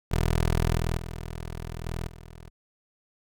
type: tone with level steps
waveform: 15% pulse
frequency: 41 Hz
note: E1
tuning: 9 cents flat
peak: -16 / -19 / -28 / -24 / -37 dBFS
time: 0.11-2.5 s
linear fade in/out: 10 ms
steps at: 0.77 / 0.97 / 1.85 / 2.07 s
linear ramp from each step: 5 ms
effects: none